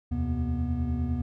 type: tone cluster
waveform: triangle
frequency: 76.7 / 86.6 / 128.4 / 242.4 Hz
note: D#2 / F2 / C3 / B3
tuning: -24 / -14 / -32 / -32 cents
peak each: -27 / -31 / -32 / -29 dBFS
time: 0.11-1.22 s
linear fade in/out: 10 ms
effects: none